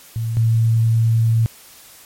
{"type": "tone pair in turn", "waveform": "sine", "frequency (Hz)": [113.7, 113.7], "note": ["A#2", "A#2"], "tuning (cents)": [-43, -43], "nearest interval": "unison", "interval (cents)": 0, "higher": "neither", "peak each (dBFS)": [-19, -12], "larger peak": "second", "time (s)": [[0.16, 0.37], [0.37, 1.46]], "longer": "second", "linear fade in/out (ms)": 0, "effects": ["white hiss -44 dBFS RMS until 2.05 s", "MP3 64 kbps"]}